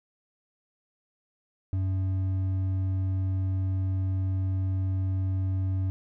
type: tone with hard clipping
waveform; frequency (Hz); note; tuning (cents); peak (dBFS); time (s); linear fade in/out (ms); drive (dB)
triangle; 94.5; F#2; +37; -26; 1.73-5.9; 0; 8
effects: none